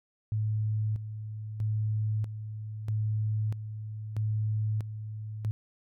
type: tone with tremolo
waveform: sine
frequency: 107.7 Hz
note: A2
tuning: 37 cents flat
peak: -26 dBFS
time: 0.32-5.51 s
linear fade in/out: 0 ms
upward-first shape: square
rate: 0.78 Hz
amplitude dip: 65%
effects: none